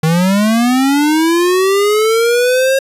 square linear sweep, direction up, 154.9 to 542 Hz, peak -10 dBFS, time 0.03-2.79 s, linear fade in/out 5 ms, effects resampled to 32000 Hz

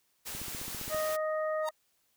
white noise, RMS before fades -40 dBFS, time 0.25-1.17 s, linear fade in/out 20 ms
click train, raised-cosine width 3 ms, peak -31 dBFS, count 10, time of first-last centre 0.35-0.946 s, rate 15.1 Hz
harmonic tone, 622.3 Hz, D#5, in tune, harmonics 1 / 2 / 3, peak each -30 / -37 / -42 dBFS, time 0.89-1.71 s, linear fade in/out 50 ms
35% pulse tone with exponential growth, 932.3 Hz, A#5, in tune, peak -28 dBFS, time 1.61-1.69 s, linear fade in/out 2 ms, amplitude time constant 17 ms
effects white hiss -73 dBFS RMS until 2.16 s

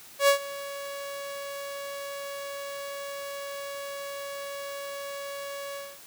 sawtooth tone with ADSR envelope, 561 Hz, C#5, 21 cents sharp, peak -12 dBFS, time 0.19-5.99 s, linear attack 91 ms, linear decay 100 ms, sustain -19 dB, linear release 230 ms, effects white hiss -49 dBFS RMS until 6.06 s + high-pass 80 Hz 12 dB/octave

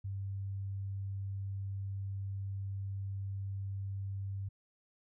sine tone, 98 Hz, G2, in tune, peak -36 dBFS, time 0.04-4.49 s, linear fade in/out 10 ms, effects none

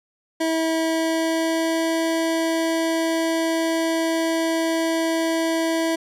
25% pulse tone with pitch glide, 324.1 to 327.1 Hz, E4 to E4, -29 to -13 cents, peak -16 dBFS, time 0.4-5.96 s, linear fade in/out 10 ms, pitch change +16 cents, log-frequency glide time 0.8-1.93 s, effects low-pass 12000 Hz 12 dB/octave

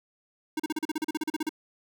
square tone bursts, 311.1 Hz, D#4, in tune, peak -27 dBFS, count 15, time 0.57-1.493 s, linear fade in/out 5 ms, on 27 ms, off 37 ms, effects none

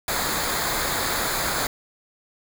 pink noise with comb filter, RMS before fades -25 dBFS, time 0.08-1.67 s, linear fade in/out 2 ms, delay 0.35 ms, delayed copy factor -0.65, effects none

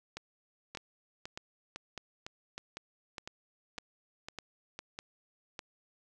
two click trains, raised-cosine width 0.2 ms, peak -24 / -23 dBFS, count 9 / 10, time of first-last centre 0.75-4.79 / 0.17-5.592 s, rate 1.98 / 1.66 Hz, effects none

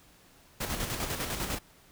pink noise with tremolo, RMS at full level -32 dBFS, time 0.6-1.59 s, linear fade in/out 10 ms, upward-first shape square, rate 10 Hz, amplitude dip 45%, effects pink hiss -59 dBFS RMS until 1.91 s

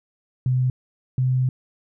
sine tone pair in turn, 127.6 / 128.56 Hz, C3 / C3, -43 / -30 cents, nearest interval unison, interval 13 cents, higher second, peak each -17 dBFS, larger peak neither, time 0.46-0.7 / 1.18-1.49 s, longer second, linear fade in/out 2 ms, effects none

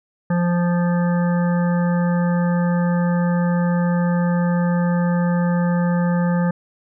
harmonic tone, 174.61 Hz, F3, in tune, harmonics 1 / 3 / 5 / 7 / 9 / 10, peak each -16 / -26 / -30 / -33 / -35 / -36 dBFS, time 0.3-6.51 s, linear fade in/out 5 ms, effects none

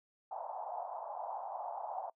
white band-pass noise, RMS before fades -42 dBFS, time 0.31-2.1 s, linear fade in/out 5 ms, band 660 to 900 Hz, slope 48 dB/octave, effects noise-tail reverb RT60 0.1 s tail -23 dB re dry

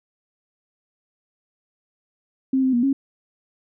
sine tone with pitch steps, 264.6 / 260.6 / 239.8 / 273 Hz, C4 / C4 / A#3 / C#4, +20 / -7 / +49 / -26 cents, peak -16 dBFS, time 2.53-2.93 s, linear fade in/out 5 ms, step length 100 ms, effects none

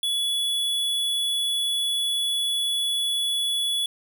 square tone, 3406 Hz, G#7, 43 cents sharp, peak -23 dBFS, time 0.03-3.86 s, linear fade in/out 2 ms, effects none

